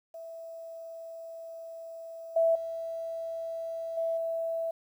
sine tone with level steps, 659.3 Hz, E5, in tune, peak -40 / -21 / -33 / -27 / -29 dBFS, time 0.14-4.71 s, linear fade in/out 5 ms, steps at 2.36 / 2.55 / 3.97 / 4.17 s, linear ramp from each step 5 ms, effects 10-bit

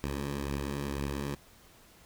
10% pulse beating tone pair, 70.1 / 72.1 Hz, C#2 / D2, +20 / -31 cents, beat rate 2 Hz, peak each -25 / -33 dBFS, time 0.04-1.35 s, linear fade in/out 0 ms, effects pink hiss -58 dBFS RMS until 2.05 s

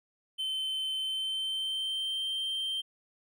triangle tone with pitch glide, 3078 to 3141 Hz, G7 to G7, -32 to +3 cents, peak -29 dBFS, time 0.38-2.82 s, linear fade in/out 20 ms, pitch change +35 cents, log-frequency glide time 0.98-2.25 s, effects none

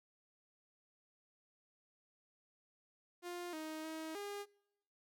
sawtooth tone with pitch steps, 352 / 313.4 / 317.9 / 406.4 Hz, F4 / D#4 / D#4 / G#4, +14 / +13 / +37 / -38 cents, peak -39 dBFS, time 3.22-4.46 s, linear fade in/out 50 ms, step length 310 ms, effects noise-tail reverb RT60 0.9 s tail -26 dB re dry

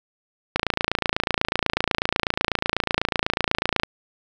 click train, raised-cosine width 0.3 ms, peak -3 dBFS, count 93, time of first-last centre 0.56-3.834 s, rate 28.1 Hz, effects none

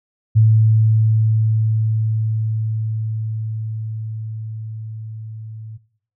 sine tone with level ramp, 110 Hz, A2, in tune, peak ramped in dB -8 to -30 dBFS, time 0.35-5.78 s, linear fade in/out 20 ms, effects noise-tail reverb RT60 0.6 s tail -20 dB re dry

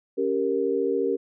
sine chord, G diminished, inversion second, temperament equal, 277.2 / 392 / 466.2 Hz, Db4 / G4 / Bb4, 0 / 0 / 0 cents, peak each -29 / -25 / -25 dBFS, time 0.17-1.17 s, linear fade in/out 20 ms, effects none

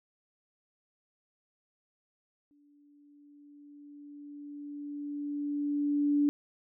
sine tone with exponential growth, 290 Hz, D4, 22 cents flat, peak -22 dBFS, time 2.51-6.29 s, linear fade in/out 0 ms, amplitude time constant 820 ms, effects none

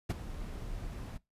brown noise with ADSR envelope, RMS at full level -26 dBFS, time 0.09-1.18 s, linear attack 14 ms, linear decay 24 ms, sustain -15 dB, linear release 16 ms, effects noise-tail reverb RT60 0.2 s tail -21 dB re dry + resampled to 32000 Hz

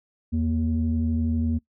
sine tone pair together, 82.41 / 235.1 Hz, E2 / A#3, 0 / +15 cents, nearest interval octave + tritone, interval 1815 cents, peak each -23 dBFS, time 0.32-1.59 s, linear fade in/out 20 ms, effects noise-tail reverb RT60 0.1 s tail -20 dB re dry + tanh soft clip ceiling -15 dBFS

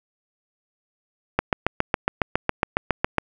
click train, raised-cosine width 0.5 ms, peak -3 dBFS, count 14, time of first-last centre 1.39-3.183 s, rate 7.25 Hz, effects none

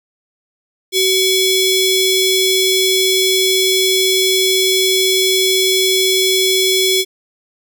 sawtooth ring-modulated tone, 1878 Hz, A#6, 12 cents sharp, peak -5 dBFS, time 0.92-7.05 s, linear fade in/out 50 ms, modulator 1500 Hz, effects none

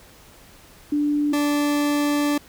sine / 40% pulse tone pair in turn, 293.7 / 291.7 Hz, D4 / D4, 0 / -12 cents, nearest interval unison, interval 12 cents, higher first, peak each -18 dBFS, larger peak neither, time 0.92-1.33 / 1.33-2.38 s, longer second, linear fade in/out 5 ms, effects pink hiss -49 dBFS RMS until 2.48 s

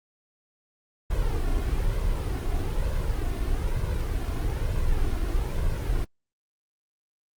brown noise with flanger, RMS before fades -25 dBFS, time 1.1-6.05 s, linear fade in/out 10 ms, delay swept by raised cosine 1.9 to 2.86 ms, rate 1.1 Hz, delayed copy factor +0.65, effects Opus 24 kbps

